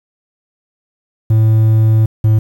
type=tone pair in turn; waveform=triangle; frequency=110 / 108.99 Hz; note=A2 / A2; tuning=0 / -16 cents; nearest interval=unison; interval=16 cents; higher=first; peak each=-5 dBFS; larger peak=neither; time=1.3-2.06 / 2.24-2.39 s; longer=first; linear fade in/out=5 ms; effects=7-bit